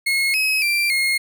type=tone with pitch steps; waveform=35% pulse; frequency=2166 / 2554 / 2359 / 2147 Hz; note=C#7 / D#7 / D7 / C7; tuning=-41 / +45 / +7 / +44 cents; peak=-15 dBFS; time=0.06-1.18 s; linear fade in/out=10 ms; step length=280 ms; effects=none